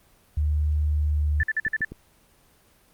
sine tone with pitch glide, 75.1 to 74.54 Hz, D2 to D2, +39 to +26 cents, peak -20 dBFS, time 0.37-1.43 s, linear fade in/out 5 ms, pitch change -13 cents, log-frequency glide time 1.11-1.21 s
sine tone bursts, 1760 Hz, A6, in tune, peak -21 dBFS, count 6, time 1.4-1.848 s, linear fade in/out 2 ms, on 33 ms, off 50 ms
clicks, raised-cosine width 3 ms, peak -24 dBFS, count 3, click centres 1.666 / 1.808 / 1.92 s
effects pink hiss -59 dBFS RMS until 2.93 s + Opus 24 kbps

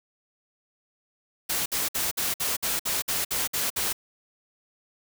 white noise bursts, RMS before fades -27 dBFS, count 11, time 1.49-3.93 s, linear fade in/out 10 ms, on 170 ms, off 57 ms, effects none

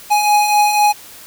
square beating tone pair, 830.6 / 834.6 Hz, G#5 / G#5, 0 / +8 cents, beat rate 4 Hz, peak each -20 / -12 dBFS, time 0.1-0.93 s, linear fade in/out 20 ms, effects white hiss -38 dBFS RMS until 1.26 s

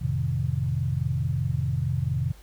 sine chord, F dominant seventh, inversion none, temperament equal, 87.31 / 110 / 130.81 / 155.56 Hz, F2 / A2 / C3 / Eb3, 0 / 0 / 0 / 0 cents, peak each -30 / -31 / -26 / -31 dBFS, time 0.01-2.32 s, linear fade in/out 10 ms, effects added 50 Hz sine -48 dBFS peak until 2.42 s + pink hiss -55 dBFS RMS until 2.42 s

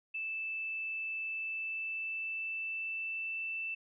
sine tone with pitch glide, 2637 to 2657 Hz, E7 to E7, 0 to +13 cents, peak -35 dBFS, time 0.14-3.75 s, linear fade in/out 10 ms, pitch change +13 cents, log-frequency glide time 1.26-3.42 s, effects none

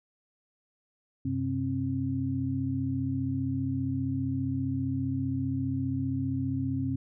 sine tone cluster, 95.2 / 130.3 / 266.9 Hz, F#2 / C3 / C4, +50 / -7 / +35 cents, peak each -34 / -32 / -30 dBFS, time 1.25-6.96 s, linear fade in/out 5 ms, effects none

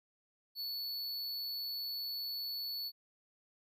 square tone, 4435 Hz, C#8, in tune, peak -38 dBFS, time 0.55-2.92 s, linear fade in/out 50 ms, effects none

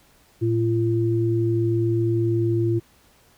sine tone pair together, 113.5 / 341.7 Hz, A#2 / F4, -46 / -38 cents, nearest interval octave + perfect fifth, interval 1908 cents, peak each -21 dBFS, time 0.41-2.8 s, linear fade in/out 20 ms, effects pink hiss -57 dBFS RMS until 3.37 s

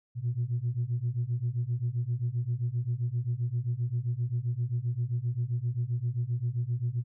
sine beating tone pair, 116.54 / 124.14 Hz, A#2 / B2, 0 / +9 cents, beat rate 7.6 Hz, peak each -30 / -29 dBFS, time 0.15-7.04 s, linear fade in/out 50 ms, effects tanh soft clip ceiling -22 dBFS

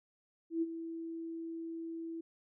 sine tone with ADSR envelope, 329.6 Hz, E4, in tune, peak -28 dBFS, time 0.5-2.21 s, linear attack 120 ms, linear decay 33 ms, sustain -11 dB, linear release 7 ms, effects none

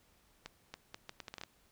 accelerating click train, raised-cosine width 0.2 ms, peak -26 dBFS, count 10, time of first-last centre 0.46-1.436 s, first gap 280 ms, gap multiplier 0.73, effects pink hiss -69 dBFS RMS until 1.71 s

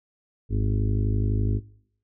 harmonic tone, 51.9 Hz, G#1, in tune, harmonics 1 / 2 / 4 / 5 / 6 / 7 / 8, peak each -24 / -24 / -35 / -34 / -38 / -40 / -39 dBFS, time 0.49-1.61 s, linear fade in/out 50 ms, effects noise-tail reverb RT60 0.7 s tail -22 dB re dry

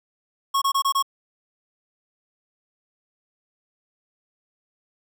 square tone bursts, 1097 Hz, C#6, 18 cents flat, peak -19 dBFS, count 5, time 0.54-1.026 s, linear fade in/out 10 ms, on 78 ms, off 24 ms, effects none

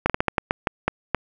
slowing click train, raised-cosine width 0.5 ms, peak -4 dBFS, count 10, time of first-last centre 0.06-1.147 s, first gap 37 ms, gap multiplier 1.28, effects none

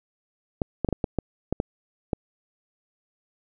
clicks, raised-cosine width 2 ms, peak -10 dBFS, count 9, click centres 0.618 / 0.847 / 0.888 / 0.927 / 1.042 / 1.187 / 1.526 / 1.601 / 2.132 s, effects none

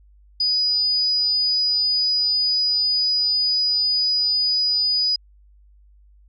sine tone, 4949 Hz, D#8, 10 cents flat, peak -17 dBFS, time 0.4-5.16 s, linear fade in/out 5 ms, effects added 50 Hz sine -49 dBFS peak until 6.28 s

